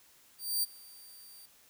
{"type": "tone with ADSR envelope", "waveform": "5% pulse", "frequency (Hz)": 4667, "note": "D8", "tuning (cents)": -12, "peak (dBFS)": -20, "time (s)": [0.38, 1.46], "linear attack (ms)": 250, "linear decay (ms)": 23, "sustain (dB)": -24, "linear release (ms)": 7, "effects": ["white hiss -62 dBFS RMS until 1.69 s"]}